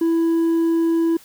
sine tone with hard clipping, 330.9 Hz, E4, 7 cents sharp, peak -16 dBFS, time 0.01-1.17 s, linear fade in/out 5 ms, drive 2 dB, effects white hiss -48 dBFS RMS until 1.24 s

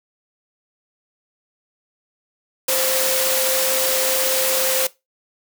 sine tone in noise, 523.3 Hz, C5, in tune, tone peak -23 dBFS, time 2.68-4.87 s, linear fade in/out 5 ms, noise white, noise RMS -20 dBFS, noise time 2.68-4.87 s, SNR -6 dB, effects noise-tail reverb RT60 0.2 s tail -19 dB re dry + high-pass 300 Hz 12 dB/octave

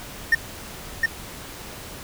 triangle tone with echo, 1822 Hz, A#6, 40 cents flat, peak -11 dBFS, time 0.32-0.35 s, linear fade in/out 5 ms, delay 710 ms, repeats 1, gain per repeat -3 dB, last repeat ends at 1.06 s, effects pink hiss -38 dBFS RMS until 2.03 s

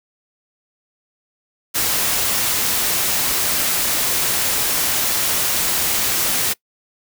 white noise, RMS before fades -19 dBFS, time 1.74-6.54 s, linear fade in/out 20 ms, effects noise-tail reverb RT60 0.1 s tail -23 dB re dry

